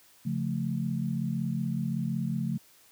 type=chord; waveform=sine; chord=Db augmented; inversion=none; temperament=equal; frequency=138.59 / 174.61 / 220 Hz; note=Db3 / F3 / A3; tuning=0 / 0 / 0 cents; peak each=-32 dBFS; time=0.25-2.58 s; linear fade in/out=10 ms; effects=white hiss -59 dBFS RMS until 2.91 s + high-pass 60 Hz 12 dB/octave